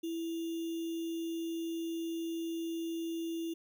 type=tone with sample-and-hold; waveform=sine; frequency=331.4 Hz; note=E4; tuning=9 cents sharp; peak=-34 dBFS; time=0.03-3.54 s; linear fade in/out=10 ms; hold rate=3150 Hz; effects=none